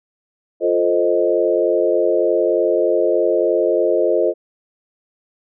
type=chord; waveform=sine; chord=F dominant seventh; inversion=none; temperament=equal; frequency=349.2 / 440 / 523.3 / 622.3 Hz; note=F4 / A4 / C5 / Eb5; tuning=0 / 0 / 0 / 0 cents; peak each=-19 dBFS; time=0.6-4.34 s; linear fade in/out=50 ms; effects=none